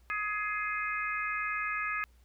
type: harmonic tone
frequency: 419.1 Hz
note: G#4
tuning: 16 cents sharp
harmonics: 3 / 4 / 5 / 6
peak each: -35 / -36 / -37 / -38 dBFS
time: 0.1-2.04 s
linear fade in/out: 0 ms
effects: added 60 Hz sine -58 dBFS peak until 2.24 s + pink hiss -70 dBFS RMS until 2.24 s